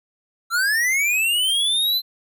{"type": "linear sweep", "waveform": "square", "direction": "up", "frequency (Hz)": [1322, 4100], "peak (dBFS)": -18, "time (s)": [0.5, 2.02], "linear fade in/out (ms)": 50, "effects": []}